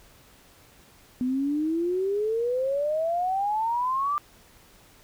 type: exponential sweep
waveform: sine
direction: up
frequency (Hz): 246.9 to 1195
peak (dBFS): -23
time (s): 1.21-4.18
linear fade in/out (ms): 0
effects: pink hiss -55 dBFS RMS until 5.03 s